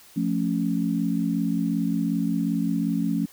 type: chord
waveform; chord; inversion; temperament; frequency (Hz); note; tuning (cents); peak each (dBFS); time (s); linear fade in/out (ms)
sine; F augmented; none; equal; 174.61 / 220 / 277.2; F3 / A3 / C#4; 0 / 0 / 0; -26; 0.16-3.26; 10
effects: white hiss -51 dBFS RMS until 3.32 s